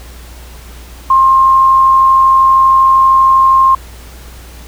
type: tone with amplitude modulation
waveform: sine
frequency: 1062 Hz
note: C6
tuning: 25 cents sharp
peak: -3 dBFS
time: 1.1-3.75 s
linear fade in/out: 5 ms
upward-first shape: sine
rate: 92.7 Hz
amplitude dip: 25%
effects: added 60 Hz sine -31 dBFS peak until 4.67 s + pink hiss -37 dBFS RMS until 4.67 s